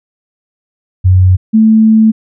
sine tone pair in turn, 92.5 / 220 Hz, F#2 / A3, 0 / 0 cents, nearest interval octave + minor third, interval 1500 cents, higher second, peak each -3 dBFS, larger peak neither, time 1.04-1.37 / 1.53-2.12 s, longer second, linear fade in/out 20 ms, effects none

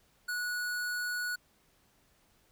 square tone, 1465 Hz, F#6, 18 cents flat, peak -33 dBFS, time 0.28-1.36 s, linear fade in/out 10 ms, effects pink hiss -68 dBFS RMS until 2.51 s

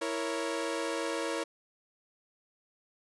sawtooth chord, A# diminished, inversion second, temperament equal, 329.6 / 466.2 / 554.4 Hz, E4 / A#4 / C#5, 0 / 0 / 0 cents, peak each -32 dBFS, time 0.01-1.44 s, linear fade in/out 10 ms, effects resampled to 24000 Hz

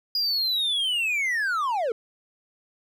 triangle linear sweep, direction down, 4910 to 423.2 Hz, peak -21 dBFS, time 0.15-1.92 s, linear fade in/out 2 ms, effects none

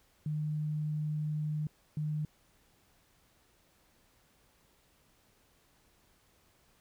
sine tone bursts at uneven times, 152 Hz, D#3, 40 cents flat, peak -31 dBFS, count 2, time 0.26-1.67 / 1.97-2.25 s, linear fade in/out 2 ms, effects pink hiss -68 dBFS RMS until 6.8 s

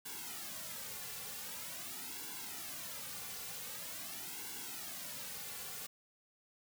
white noise with flanger, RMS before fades -45 dBFS, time 0.05-5.87 s, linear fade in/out 10 ms, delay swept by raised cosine 1.6 to 3.2 ms, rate 0.45 Hz, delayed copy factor -0.95, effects none

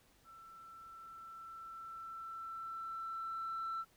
sine tone with level ramp, 1336 Hz, E6, 23 cents sharp, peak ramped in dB -54 to -35 dBFS, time 0.24-3.85 s, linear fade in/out 50 ms, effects tanh soft clip ceiling -35 dBFS + pink hiss -69 dBFS RMS until 3.96 s

